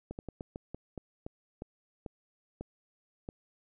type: slowing click train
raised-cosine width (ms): 2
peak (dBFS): -26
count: 12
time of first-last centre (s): 0.11-3.289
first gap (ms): 79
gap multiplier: 1.24
effects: none